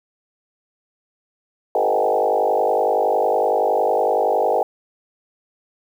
sine tone with frequency modulation, 622.3 Hz, D#5, in tune, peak -15 dBFS, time 1.75-4.63 s, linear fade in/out 2 ms, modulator 50.8 Hz, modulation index 4.2, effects 8-bit

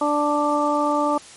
harmonic tone, 294.2 Hz, D4, 3 cents sharp, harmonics 1 / 2 / 3 / 4, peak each -23 / -23 / -23 / -23 dBFS, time 0.01-1.18 s, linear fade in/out 5 ms, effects white hiss -43 dBFS RMS until 1.36 s + MP3 48 kbps

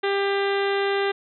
harmonic tone, 397.2 Hz, G4, 23 cents sharp, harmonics 1 / 2 / 3 / 4 / 5 / 6 / 7 / 8 / 9 / 10, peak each -22 / -29 / -33 / -31 / -32 / -39 / -37 / -39 / -37 / -43 dBFS, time 0.03-1.12 s, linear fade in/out 10 ms, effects none

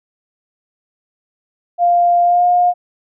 sine tone with pitch glide, 698.5 to 711.5 Hz, F5 to F5, 0 to +32 cents, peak -9 dBFS, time 1.78-2.74 s, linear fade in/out 50 ms, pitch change +32 cents, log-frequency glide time 2.23-2.45 s, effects none

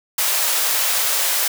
white high-pass noise, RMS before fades -19 dBFS, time 0.18-1.48 s, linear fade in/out 5 ms, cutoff 500 Hz, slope 24 dB/octave, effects none

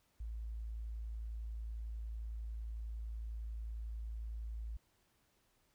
sine tone, 55.5 Hz, A1, 16 cents sharp, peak -40 dBFS, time 0.2-4.77 s, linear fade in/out 5 ms, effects pink hiss -75 dBFS RMS until 5.74 s

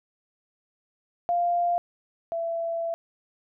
sine tone pair in turn, 697 / 669 Hz, F5 / E5, -4 / +25 cents, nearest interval minor second, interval 71 cents, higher first, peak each -21 / -26 dBFS, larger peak first, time 1.29-1.78 / 2.32-2.94 s, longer second, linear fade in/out 0 ms, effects none

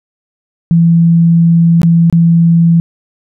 sine tone with dropouts, 167.7 Hz, E3, 30 cents sharp, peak -4 dBFS, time 0.71-2.8 s, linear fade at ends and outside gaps 0 ms, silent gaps 1.817-1.832 / 2.099-2.126 s, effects none

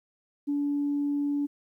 sine tone, 287.3 Hz, D4, 38 cents flat, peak -24 dBFS, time 0.47-1.47 s, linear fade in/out 20 ms, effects tanh soft clip ceiling -20 dBFS + 11-bit

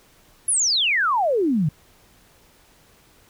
sine exponential sweep, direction down, 11175 to 140 Hz, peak -17 dBFS, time 0.48-1.69 s, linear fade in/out 5 ms, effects pink hiss -55 dBFS RMS until 3.29 s

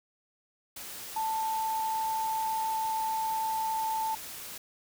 sine tone in noise, 885 Hz, A5, 10 cents sharp, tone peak -28 dBFS, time 1.16-4.15 s, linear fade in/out 5 ms, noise white, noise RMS -42 dBFS, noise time 0.76-4.58 s, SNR +11 dB, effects none

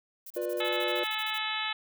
violet noise bursts, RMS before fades -44 dBFS, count 15, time 0.26-1.382 s, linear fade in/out 5 ms, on 44 ms, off 33 ms
triangle chord, B diminished, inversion second, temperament just, 355.6 / 493.9 / 592.7 Hz, F4 / B4 / D5, +31 / 0 / +16 cents, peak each -32 dBFS, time 0.36-1.04 s, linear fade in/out 5 ms
harmonic tone, 433 Hz, A4, 28 cents flat, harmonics 2 / 3 / 4 / 5 / 6 / 7 / 8 / 9, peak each -38 / -38 / -38 / -38 / -38 / -38 / -38 / -38 dBFS, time 0.6-1.73 s, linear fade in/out 5 ms
effects none

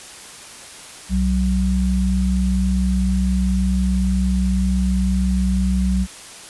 sine tone pair together, 63.14 / 187.4 Hz, B1 / F#3, +39 / +22 cents, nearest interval octave + perfect fifth, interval 1883 cents, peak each -18 dBFS, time 1.09-6.07 s, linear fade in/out 50 ms, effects white hiss -38 dBFS RMS until 6.49 s + resampled to 24000 Hz

